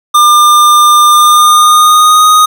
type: tone with pitch glide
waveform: square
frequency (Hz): 1200 to 1244.5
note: D6 to D#6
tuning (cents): +37 to 0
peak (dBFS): -3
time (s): 0.14-2.46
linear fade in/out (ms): 10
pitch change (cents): +63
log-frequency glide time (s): 1.1-2.25
effects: none